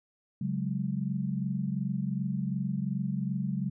sine chord, C# suspended fourth, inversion none, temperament equal, 138.59 / 185 / 207.7 Hz, C#3 / F#3 / G#3, 0 / 0 / 0 cents, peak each -33 / -32 / -34 dBFS, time 0.41-3.7 s, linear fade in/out 5 ms, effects none

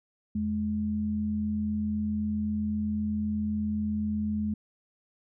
sine tone pair together, 84.1 / 211.9 Hz, E2 / G#3, +35 / +35 cents, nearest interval octave + major third, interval 1600 cents, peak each -35 / -27 dBFS, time 0.35-4.54 s, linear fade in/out 5 ms, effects none

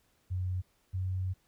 sine tone pair in turn, 91.7 / 93.09 Hz, F#2 / F#2, -15 / +11 cents, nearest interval unison, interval 26 cents, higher second, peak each -30 / -30 dBFS, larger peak neither, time 0.3-0.62 / 0.93-1.34 s, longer second, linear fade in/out 20 ms, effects pink hiss -71 dBFS RMS until 1.47 s

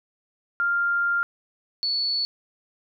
sine tone pair in turn, 1396.9 / 4435 Hz, F6 / C#8, 0 / 0 cents, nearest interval octave + minor sixth, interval 2000 cents, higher second, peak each -20 / -22 dBFS, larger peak first, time 0.6-1.23 / 1.83-2.25 s, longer first, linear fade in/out 0 ms, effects none

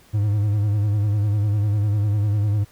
triangle tone with vibrato, 103.83 Hz, G#2, in tune, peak -15 dBFS, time 0.13-2.65 s, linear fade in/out 20 ms, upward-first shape sine, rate 10 Hz, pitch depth 61 cents each way, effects pink hiss -53 dBFS RMS until 2.71 s

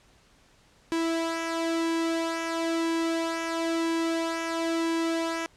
sawtooth tone with flanger, 329.9 Hz, E4, 1 cent sharp, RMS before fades -28 dBFS, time 0.92-5.46 s, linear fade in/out 0 ms, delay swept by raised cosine 1.6 to 2.8 ms, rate 1 Hz, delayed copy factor -0.55, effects pink hiss -60 dBFS RMS until 5.56 s + low-pass 8000 Hz 12 dB/octave

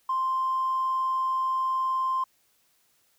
triangle tone with tanh clipping, 1046.5 Hz, C6, in tune, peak -23 dBFS, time 0.09-2.24 s, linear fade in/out 5 ms, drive 1 dB, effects white hiss -67 dBFS RMS until 3.18 s

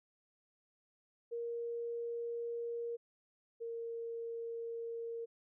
sine tone pair in turn, 469.1 / 462.4 Hz, A#4 / A#4, +11 / -14 cents, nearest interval unison, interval 25 cents, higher first, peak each -37 / -39 dBFS, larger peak first, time 1.31-2.97 / 3.6-5.26 s, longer neither, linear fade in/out 20 ms, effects none

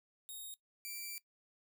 5% pulse tone pair in turn, 3729 / 2339 Hz, A#7 / D7, 0 / -8 cents, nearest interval minor sixth, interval 808 cents, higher first, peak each -37 / -33 dBFS, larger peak second, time 0.29-0.54 / 0.85-1.18 s, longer second, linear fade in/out 0 ms, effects noise-tail reverb RT60 0.1 s tail -19 dB re dry

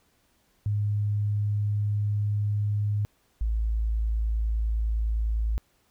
sine tone pair in turn, 103.7 / 54.93 Hz, G#2 / A1, -2 / -2 cents, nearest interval major seventh, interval 1100 cents, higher first, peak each -23 dBFS, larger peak neither, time 0.66-3.05 / 3.41-5.58 s, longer first, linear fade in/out 0 ms, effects pink hiss -67 dBFS RMS until 5.9 s

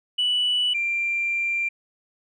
sine tone pair in turn, 2960 / 2371 Hz, F#7 / D7, 0 / +16 cents, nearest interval major third, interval 384 cents, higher first, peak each -18 / -21 dBFS, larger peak first, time 0.18-0.74 / 0.74-1.69 s, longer second, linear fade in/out 10 ms, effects tanh soft clip ceiling -16 dBFS

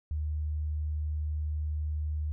sine tone, 76 Hz, D#2, 40 cents flat, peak -29 dBFS, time 0.11-2.32 s, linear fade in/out 0 ms, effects none

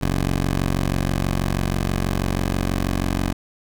10% pulse tone pair together, 46.19 / 69.2 Hz, F#1 / C#2, -2 / -2 cents, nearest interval perfect fifth, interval 700 cents, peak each -12 / -22 dBFS, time 0.01-3.33 s, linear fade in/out 10 ms, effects none

